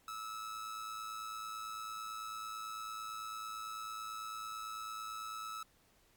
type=tone with amplitude modulation; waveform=45% pulse; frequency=1300 Hz; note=E6; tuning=24 cents flat; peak=-39 dBFS; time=0.08-5.63 s; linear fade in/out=2 ms; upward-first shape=sine; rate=109 Hz; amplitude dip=50%; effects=pink hiss -69 dBFS RMS until 6.16 s + MP3 96 kbps